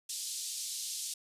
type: band-pass noise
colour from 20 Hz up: white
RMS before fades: -39 dBFS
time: 0.09-1.14 s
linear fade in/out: 5 ms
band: 3700 to 9800 Hz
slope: 24 dB/octave
effects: resampled to 32000 Hz